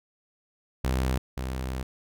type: tone pair in turn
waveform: sawtooth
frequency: 64.5 / 64.5 Hz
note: C2 / C2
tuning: -24 / -24 cents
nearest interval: unison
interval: 0 cents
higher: neither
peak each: -20 / -26 dBFS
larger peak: first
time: 0.84-1.18 / 1.37-1.83 s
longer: second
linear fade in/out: 5 ms
effects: none